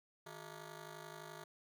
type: ring-modulated tone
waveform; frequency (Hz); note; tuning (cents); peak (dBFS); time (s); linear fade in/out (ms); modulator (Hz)
10% pulse; 261.6; C4; 0; -38; 0.26-1.44; 5; 105
effects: none